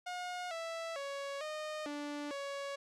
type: tone with pitch steps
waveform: sawtooth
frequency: 719 / 660 / 558 / 614 / 292 / 559 Hz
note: F#5 / E5 / C#5 / D#5 / D4 / C#5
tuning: -50 / +2 / +11 / -23 / -10 / +14 cents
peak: -35 dBFS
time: 0.06-2.76 s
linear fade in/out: 10 ms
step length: 450 ms
effects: low-pass 7000 Hz 12 dB/octave